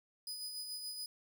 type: tone with tremolo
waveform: sawtooth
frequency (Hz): 4979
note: D#8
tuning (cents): 0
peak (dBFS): -37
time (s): 0.27-1.06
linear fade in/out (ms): 2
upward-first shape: sine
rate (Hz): 7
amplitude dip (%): 40
effects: none